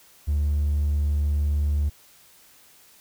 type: tone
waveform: triangle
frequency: 73.42 Hz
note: D2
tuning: in tune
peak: -17 dBFS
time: 0.27-1.9 s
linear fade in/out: 20 ms
effects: tanh soft clip ceiling -15 dBFS + white hiss -54 dBFS RMS until 3 s